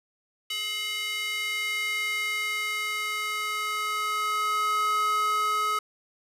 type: tone with high-pass filter sweep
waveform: square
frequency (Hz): 424.5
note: G#4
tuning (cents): +38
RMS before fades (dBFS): -28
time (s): 0.5-5.79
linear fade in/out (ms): 5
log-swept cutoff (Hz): 2700 to 1100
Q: 3.5
effects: resampled to 32000 Hz